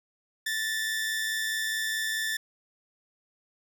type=tone pair together; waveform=sawtooth; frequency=1760 / 1864.7 Hz; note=A6 / A#6; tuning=0 / 0 cents; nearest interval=minor second; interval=100 cents; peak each=-25 / -33 dBFS; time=0.46-2.37 s; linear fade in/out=5 ms; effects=none